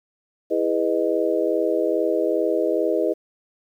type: chord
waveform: sine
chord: E major seventh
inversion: none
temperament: just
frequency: 329.6 / 412 / 494.4 / 618.1 Hz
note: E4 / G#4 / B4 / D#5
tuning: 0 / -14 / +2 / -12 cents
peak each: -24 dBFS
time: 0.5-3.14 s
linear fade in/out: 20 ms
effects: 9-bit